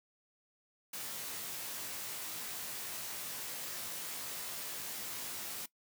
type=noise with comb filter; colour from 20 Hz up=white; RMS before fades=-42 dBFS; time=0.93-5.66 s; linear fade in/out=5 ms; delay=19 ms; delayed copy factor=+0.95; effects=noise-tail reverb RT60 0.1 s tail -19 dB re dry + high-pass 100 Hz 12 dB/octave